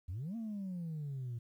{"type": "exponential two-way sweep", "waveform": "sine", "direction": "up then down", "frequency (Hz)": [79, 234, 114.9], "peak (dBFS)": -36, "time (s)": [0.08, 1.39], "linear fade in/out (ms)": 10, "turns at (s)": 0.36, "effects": ["tanh soft clip ceiling -36 dBFS", "12-bit"]}